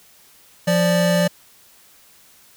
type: tone pair together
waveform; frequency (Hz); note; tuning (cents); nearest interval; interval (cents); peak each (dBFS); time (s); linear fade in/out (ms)
square; 174.61 / 587.3; F3 / D5; 0 / 0; octave + major sixth; 2100; -18 / -19; 0.67-1.28; 10
effects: white hiss -51 dBFS RMS until 2.56 s